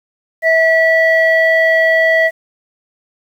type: tone pair together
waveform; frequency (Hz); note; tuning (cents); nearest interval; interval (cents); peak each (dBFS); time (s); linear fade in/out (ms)
sine; 650 / 1949.7; E5 / B6; -24 / -23; octave + perfect fifth; 1901; -10; 0.42-2.31; 50
effects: tanh soft clip ceiling -3 dBFS + 7-bit